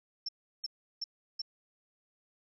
sine tone bursts, 5380 Hz, E8, 34 cents sharp, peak -33 dBFS, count 4, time 0.26-1.418 s, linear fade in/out 5 ms, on 27 ms, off 350 ms, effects none

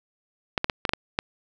clicks, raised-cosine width 0.3 ms, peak -6 dBFS, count 7, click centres 0.578 / 0.644 / 0.698 / 0.852 / 0.893 / 0.935 / 1.189 s, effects none

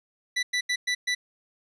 25% pulse tone bursts at uneven times, 1975.5 Hz, B6, in tune, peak -20 dBFS, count 5, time 0.36-0.43 / 0.53-0.61 / 0.69-0.76 / 0.87-0.95 / 1.07-1.15 s, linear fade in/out 10 ms, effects resampled to 22050 Hz

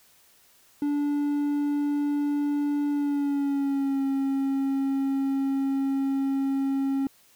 triangle tone with pitch glide, 290 to 272.1 Hz, D4 to C#4, -22 to -32 cents, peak -21 dBFS, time 0.82-7.07 s, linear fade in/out 2 ms, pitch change -110 cents, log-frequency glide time 2.9-4.03 s, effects white hiss -59 dBFS RMS until 7.35 s

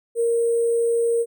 sine tone with sample-and-hold, 466.2 Hz, A#4, in tune, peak -17 dBFS, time 0.15-1.26 s, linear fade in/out 50 ms, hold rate 8820 Hz, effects none

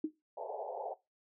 sine tone with exponential decay, 311.1 Hz, D#4, in tune, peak -27 dBFS, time 0.04-0.11 s, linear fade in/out 5 ms, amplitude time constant 15 ms
white band-pass noise, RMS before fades -41 dBFS, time 0.37-0.94 s, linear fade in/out 5 ms, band 410 to 880 Hz, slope 96 dB/octave
effects noise-tail reverb RT60 0.2 s tail -17 dB re dry

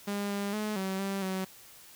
sawtooth tone with pitch steps, 202.5 / 201.2 / 212.7 / 190.8 / 196 / 188.8 Hz, G#3 / G3 / G#3 / G3 / G3 / F#3, -43 / +45 / +42 / -47 / 0 / +35 cents, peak -27 dBFS, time 0.07-1.45 s, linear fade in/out 10 ms, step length 230 ms, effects white hiss -53 dBFS RMS until 1.95 s

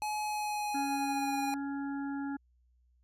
square tone with pitch glide, 847 to 816.7 Hz, G#5 to G#5, +34 to -29 cents, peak -33 dBFS, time 0.02-1.54 s, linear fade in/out 0 ms, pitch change -63 cents, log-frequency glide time 0.23-1.36 s
harmonic tone, 279.1 Hz, C#4, 12 cents sharp, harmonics 1 / 3 / 5 / 6, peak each -34 / -44 / -48 / -50 dBFS, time 0.74-2.37 s, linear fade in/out 10 ms
effects added 61 Hz sine -65 dBFS peak until 3.03 s + resampled to 32000 Hz

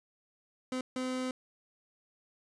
30% pulse tone bursts at uneven times, 256.2 Hz, C4, 36 cents flat, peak -30 dBFS, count 2, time 0.72-0.81 / 0.96-1.31 s, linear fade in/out 2 ms, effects resampled to 22050 Hz

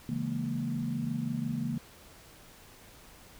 sine chord, A# half-diminished seventh, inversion first, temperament equal, 138.59 / 164.81 / 207.7 / 233.1 Hz, C#3 / E3 / G#3 / A#3, 0 / 0 / 0 / 0 cents, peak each -36 / -37 / -39 / -33 dBFS, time 0.09-1.78 s, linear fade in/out 2 ms, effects pink hiss -54 dBFS RMS until 3.39 s

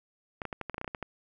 clicks, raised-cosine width 0.5 ms, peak -20 dBFS, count 12, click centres 0.418 / 0.453 / 0.528 / 0.613 / 0.697 / 0.744 / 0.781 / 0.814 / 0.845 / 0.878 / 0.948 / 1.027 s, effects none

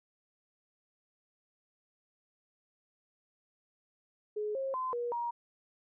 sine tone with pitch steps, 422 / 537 / 1028 / 479.7 / 947 Hz, G#4 / C5 / C6 / A#4 / A#5, +28 / +45 / -31 / +50 / +27 cents, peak -32 dBFS, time 4.36-5.31 s, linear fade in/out 10 ms, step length 190 ms, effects none

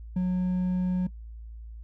triangle tone with hard clipping, 182.4 Hz, F#3, 24 cents flat, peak -24 dBFS, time 0.16-1.07 s, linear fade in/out 5 ms, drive 5 dB, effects noise-tail reverb RT60 0.1 s tail -19 dB re dry + added 56 Hz sine -39 dBFS peak until 1.83 s

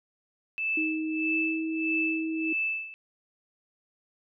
sine tone with tremolo, 2632 Hz, E7, 3 cents flat, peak -25 dBFS, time 0.58-2.94 s, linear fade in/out 0 ms, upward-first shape sine, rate 1.6 Hz, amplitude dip 85%
sine tone with pitch glide, 315.5 to 321 Hz, D#4 to E4, +24 to -46 cents, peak -28 dBFS, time 0.77-2.53 s, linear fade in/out 5 ms, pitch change +30 cents, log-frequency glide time 1.16-1.39 s
effects none

